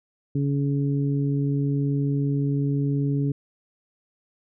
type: harmonic tone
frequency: 140.9 Hz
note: C#3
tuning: 29 cents sharp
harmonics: 1 / 2 / 3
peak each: -22 / -26 / -34 dBFS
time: 0.35-3.32 s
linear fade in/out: 5 ms
effects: none